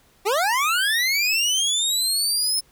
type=linear sweep; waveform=25% pulse; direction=up; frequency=370 to 5274 Hz; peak=-15 dBFS; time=0.25-2.61 s; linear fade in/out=20 ms; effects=pink hiss -58 dBFS RMS until 2.71 s